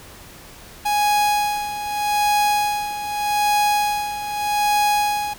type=tone with tremolo; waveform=45% pulse; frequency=830.6 Hz; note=G#5; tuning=in tune; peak=-15 dBFS; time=0.85-5.34 s; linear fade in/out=10 ms; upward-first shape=sine; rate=0.82 Hz; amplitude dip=70%; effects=pink hiss -42 dBFS RMS until 5.38 s